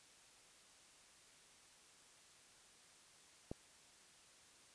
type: click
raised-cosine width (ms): 2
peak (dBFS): -30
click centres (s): 3.515
effects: white hiss -65 dBFS RMS until 4.74 s + resampled to 22050 Hz